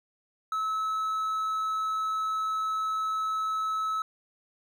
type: tone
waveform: triangle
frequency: 1297 Hz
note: E6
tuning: 28 cents flat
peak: -25 dBFS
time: 0.52-4.02 s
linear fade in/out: 2 ms
effects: none